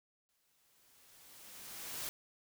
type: noise with exponential growth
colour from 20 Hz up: white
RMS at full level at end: -40 dBFS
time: 0.29-2.09 s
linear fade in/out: 0 ms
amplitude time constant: 390 ms
effects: none